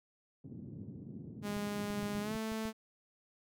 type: band-pass noise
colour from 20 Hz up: white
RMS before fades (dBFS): -47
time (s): 0.44-2.37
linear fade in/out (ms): 5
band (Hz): 100 to 260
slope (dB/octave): 24
type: tone with pitch glide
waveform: sawtooth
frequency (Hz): 205.6 to 220.4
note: G#3 to A3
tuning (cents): -17 to +3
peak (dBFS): -32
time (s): 1.42-2.73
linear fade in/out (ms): 50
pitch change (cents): +120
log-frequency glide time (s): 2.21-2.34
type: clicks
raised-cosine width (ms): 5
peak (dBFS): -36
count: 7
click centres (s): 1.566 / 1.902 / 2.03 / 2.152 / 2.352 / 2.519 / 2.654
effects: none